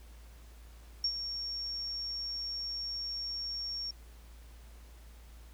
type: tone with ADSR envelope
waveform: sine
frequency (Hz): 5520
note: F8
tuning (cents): -21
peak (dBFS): -26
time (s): 1.04-3.91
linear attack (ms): 4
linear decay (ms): 68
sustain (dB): -9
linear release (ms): 5
effects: added 57 Hz sine -50 dBFS peak until 5.53 s + pink hiss -61 dBFS RMS until 5.53 s

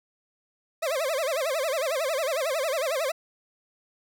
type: tone with vibrato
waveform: 40% pulse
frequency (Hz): 587.3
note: D5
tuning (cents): 0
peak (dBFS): -24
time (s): 0.82-3.12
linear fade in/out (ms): 10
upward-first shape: sine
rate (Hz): 11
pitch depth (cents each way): 230
effects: none

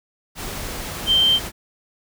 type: tone in noise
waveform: sine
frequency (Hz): 3133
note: G7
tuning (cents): -2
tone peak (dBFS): -13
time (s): 1.06-1.4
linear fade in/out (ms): 50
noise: pink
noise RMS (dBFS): -30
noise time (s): 0.35-1.52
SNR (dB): +14
effects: none

